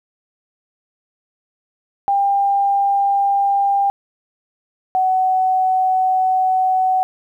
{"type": "tone pair in turn", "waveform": "sine", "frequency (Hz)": [797, 749.4], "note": ["G5", "F#5"], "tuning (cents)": [28, 22], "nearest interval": "minor second", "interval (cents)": 106, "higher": "first", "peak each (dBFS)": -13, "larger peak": "neither", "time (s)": [[2.08, 3.9], [4.95, 7.03]], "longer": "second", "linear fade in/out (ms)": 0, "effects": ["9-bit"]}